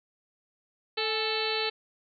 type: harmonic tone with a mistuned harmonic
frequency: 440 Hz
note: A4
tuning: in tune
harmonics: 1 / 2 / 3 / 4 / 5 / 6 / 7 / 8 / 9 / 10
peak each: -32 / -37 / -39 / -39 / -39 / -35 / -37 / -41 / -34 / -36 dBFS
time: 0.97-1.7 s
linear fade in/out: 10 ms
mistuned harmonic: 2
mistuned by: -66 cents
effects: none